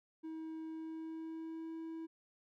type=tone with pitch glide; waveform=triangle; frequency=319.6 to 325.2 Hz; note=D#4 to E4; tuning=+47 to -23 cents; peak=-40 dBFS; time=0.23-2.07 s; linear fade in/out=20 ms; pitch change=+30 cents; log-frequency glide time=0.65-1.73 s; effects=none